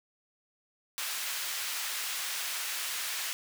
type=high-pass noise; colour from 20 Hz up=pink; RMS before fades=-35 dBFS; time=0.98-3.33 s; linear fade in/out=0 ms; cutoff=1700 Hz; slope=12 dB/octave; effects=none